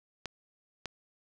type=clicks; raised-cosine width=0.2 ms; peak=-19 dBFS; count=2; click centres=0.257 / 0.857 s; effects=none